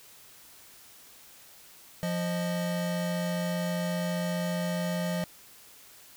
square tone pair together, 174.8 / 619.3 Hz, F3 / D#5, +2 / -8 cents, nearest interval octave + minor seventh, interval 2190 cents, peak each -30 / -35 dBFS, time 2.03-5.24 s, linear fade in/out 0 ms, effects white hiss -53 dBFS RMS until 6.16 s

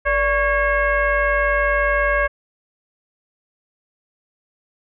sine tone with frequency modulation, 1108.7 Hz, C#6, in tune, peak -15 dBFS, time 0.05-2.28 s, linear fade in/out 20 ms, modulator 528 Hz, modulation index 1.7, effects none

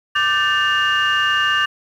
sine tone cluster, 1184 / 1550 / 1769 / 2829 Hz, D6 / G6 / A6 / F7, +14 / -20 / +9 / +22 cents, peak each -19 dBFS, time 0.15-1.66 s, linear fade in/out 10 ms, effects tanh soft clip ceiling -9 dBFS + 8-bit

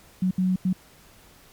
sine tone bursts at uneven times, 185 Hz, F#3, in tune, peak -19 dBFS, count 3, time 0.22-0.31 / 0.38-0.56 / 0.65-0.73 s, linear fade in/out 5 ms, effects pink hiss -53 dBFS RMS until 1.52 s + MP3 96 kbps

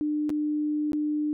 sine tone with dropouts, 300 Hz, D4, 37 cents sharp, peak -24 dBFS, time 0.01-1.33 s, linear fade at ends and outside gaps 0 ms, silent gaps 0.294-0.302 / 0.92-0.932 s, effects none

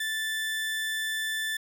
30% pulse tone, 1760 Hz, A6, in tune, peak -26 dBFS, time 0-1.57 s, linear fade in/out 5 ms, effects none

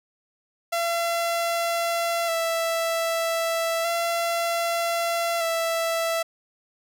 sawtooth tone with vibrato, 670 Hz, E5, 28 cents sharp, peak -19 dBFS, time 0.72-6.23 s, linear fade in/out 10 ms, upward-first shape square, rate 0.32 Hz, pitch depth 22 cents each way, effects none

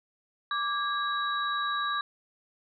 sine tone cluster, 1168 / 1637 / 3890 Hz, D6 / G#6 / B7, -10 / -25 / -27 cents, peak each -29 / -33 / -35 dBFS, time 0.51-2.01 s, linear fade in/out 2 ms, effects none

